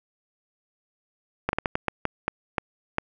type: slowing click train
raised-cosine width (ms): 0.5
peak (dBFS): -8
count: 10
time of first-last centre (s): 1.49-2.984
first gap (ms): 41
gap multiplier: 1.33
effects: none